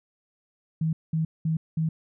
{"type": "tone bursts", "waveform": "sine", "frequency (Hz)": 160, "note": "D#3", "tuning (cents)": 49, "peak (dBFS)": -22, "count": 4, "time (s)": [0.81, 1.89], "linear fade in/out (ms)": 5, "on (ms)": 120, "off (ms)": 200, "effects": []}